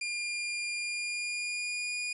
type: tone with pitch glide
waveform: sawtooth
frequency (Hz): 2407 to 2442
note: D7 to D#7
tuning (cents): +42 to -33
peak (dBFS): -29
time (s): 0.01-2.13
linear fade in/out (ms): 5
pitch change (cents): +25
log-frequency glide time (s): 0.75-1.97
effects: resampled to 24000 Hz